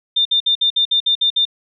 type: tone bursts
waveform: sine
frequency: 3602 Hz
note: A7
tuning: 40 cents sharp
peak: -12 dBFS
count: 9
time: 0.16-1.453 s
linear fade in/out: 10 ms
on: 93 ms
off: 57 ms
effects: none